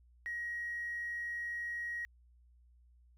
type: tone with tanh clipping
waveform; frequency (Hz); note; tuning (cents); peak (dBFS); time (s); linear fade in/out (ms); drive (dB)
triangle; 1894; A#6; +27; -36; 0.26-2.05; 0; 1
effects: added 60 Hz sine -61 dBFS peak until 3.17 s